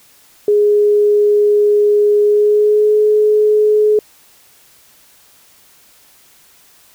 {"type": "tone with pitch glide", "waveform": "sine", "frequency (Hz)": [415.3, 424.3], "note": ["G#4", "G#4"], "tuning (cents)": [0, 37], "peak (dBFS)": -8, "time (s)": [0.48, 3.99], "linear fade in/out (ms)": 2, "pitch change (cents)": 37, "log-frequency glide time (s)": [2.22, 2.96], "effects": ["white hiss -48 dBFS RMS until 6.94 s"]}